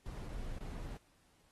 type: noise with dropouts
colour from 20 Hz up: brown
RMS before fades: -43 dBFS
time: 0.06-0.97 s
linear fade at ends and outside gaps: 1 ms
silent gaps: 0.286-0.291 / 0.585-0.608 s
effects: pink hiss -71 dBFS RMS until 1.51 s + AAC 32 kbps